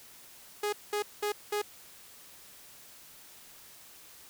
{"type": "tone bursts", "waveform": "sawtooth", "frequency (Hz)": 415.3, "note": "G#4", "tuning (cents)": 0, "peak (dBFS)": -25, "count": 4, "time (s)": [0.63, 1.618], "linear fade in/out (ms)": 5, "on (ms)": 97, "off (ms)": 200, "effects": ["white hiss -53 dBFS RMS until 4.29 s"]}